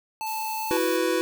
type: tone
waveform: square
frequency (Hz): 877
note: A5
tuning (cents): -6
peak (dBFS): -29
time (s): 0.21-0.77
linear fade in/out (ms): 0
type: noise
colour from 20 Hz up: violet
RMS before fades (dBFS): -37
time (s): 0.26-0.97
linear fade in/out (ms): 10
type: chord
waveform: square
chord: E suspended second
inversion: none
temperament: equal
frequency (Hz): 329.6 / 370 / 493.9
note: E4 / F#4 / B4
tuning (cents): 0 / 0 / 0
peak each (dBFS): -27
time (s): 0.71-1.21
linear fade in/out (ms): 0
effects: none